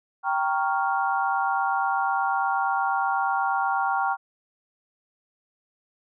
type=chord; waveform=sine; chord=G half-diminished seventh; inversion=none; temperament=equal; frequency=784 / 932.3 / 1108.7 / 1396.9 Hz; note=G5 / Bb5 / Db6 / F6; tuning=0 / 0 / 0 / 0 cents; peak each=-25 / -28 / -29 / -28 dBFS; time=0.23-4.17 s; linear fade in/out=50 ms; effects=none